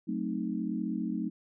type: chord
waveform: sine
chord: F# diminished seventh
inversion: none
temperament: equal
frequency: 185 / 220 / 261.6 / 311.1 Hz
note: F#3 / A3 / C4 / Eb4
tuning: 0 / 0 / 0 / 0 cents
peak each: -36 / -34 / -37 / -36 dBFS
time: 0.07-1.3 s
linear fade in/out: 20 ms
effects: none